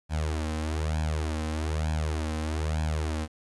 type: tone with flanger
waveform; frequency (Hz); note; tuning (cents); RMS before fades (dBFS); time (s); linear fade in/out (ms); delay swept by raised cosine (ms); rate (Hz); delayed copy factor
sawtooth; 77.78; D#2; 0; -29; 0.09-3.28; 50; 1.2 to 3.9; 1.1; +0.85
effects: resampled to 24000 Hz + 10-bit